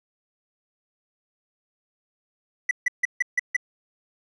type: tone bursts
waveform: triangle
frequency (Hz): 1975.5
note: B6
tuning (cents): 0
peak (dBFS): -16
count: 6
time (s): 2.69-3.566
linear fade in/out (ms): 5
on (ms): 21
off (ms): 150
effects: resampled to 22050 Hz